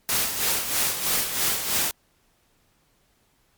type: noise with tremolo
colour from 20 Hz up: white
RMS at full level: -22 dBFS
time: 0.09-1.91 s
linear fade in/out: 0 ms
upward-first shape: sine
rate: 3.1 Hz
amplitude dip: 60%
effects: pink hiss -65 dBFS RMS until 3.57 s + MP3 96 kbps